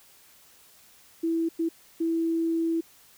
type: tone bursts at uneven times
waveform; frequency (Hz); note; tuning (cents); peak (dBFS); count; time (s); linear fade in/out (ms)
sine; 329.6; E4; 0; -23; 3; 1.23-1.49 / 1.59-1.69 / 2-2.81; 10
effects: white hiss -56 dBFS RMS until 3.17 s